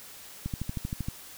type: click train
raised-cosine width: 5 ms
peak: -19 dBFS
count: 9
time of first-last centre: 0.46-1.085 s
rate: 12.8 Hz
effects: white hiss -47 dBFS RMS until 1.37 s